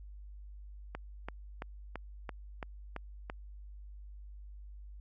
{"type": "click train", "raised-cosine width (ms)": 0.5, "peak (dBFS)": -24, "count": 8, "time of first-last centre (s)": [0.95, 3.299], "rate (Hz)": 2.98, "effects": ["added 50 Hz sine -46 dBFS peak until 5 s"]}